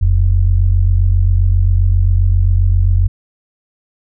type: tone pair together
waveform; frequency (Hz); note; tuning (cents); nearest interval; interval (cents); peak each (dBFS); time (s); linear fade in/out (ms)
sine; 42.47 / 90; F1 / F#2; -48 / -47; octave + minor second; 1301; -11; 0.01-3.08; 10
effects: none